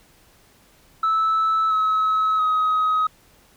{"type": "tone with pitch steps", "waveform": "sine", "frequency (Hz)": [1310, 1286.8, 1263.9], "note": ["E6", "E6", "D#6"], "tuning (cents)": [-11, -42, 27], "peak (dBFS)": -15, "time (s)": [1.03, 3.07], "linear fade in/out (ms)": 5, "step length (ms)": 680, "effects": ["tanh soft clip ceiling -15 dBFS", "pink hiss -55 dBFS RMS until 3.56 s"]}